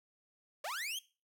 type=linear sweep; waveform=sawtooth; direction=up; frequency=523.3 to 3292 Hz; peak=-34 dBFS; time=0.64-0.99 s; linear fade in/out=5 ms; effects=noise-tail reverb RT60 0.3 s tail -18 dB re dry